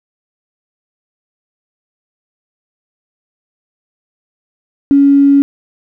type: tone with tanh clipping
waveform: triangle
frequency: 280 Hz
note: C#4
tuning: 18 cents sharp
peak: -4 dBFS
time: 4.91-5.42 s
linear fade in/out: 0 ms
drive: 3 dB
effects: none